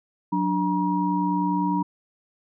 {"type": "tone cluster", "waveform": "sine", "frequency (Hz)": [183.6, 293.5, 954], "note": ["F#3", "D4", "A#5"], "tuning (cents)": [-13, -1, 40], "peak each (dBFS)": -25, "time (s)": [0.32, 1.83], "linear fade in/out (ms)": 10, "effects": []}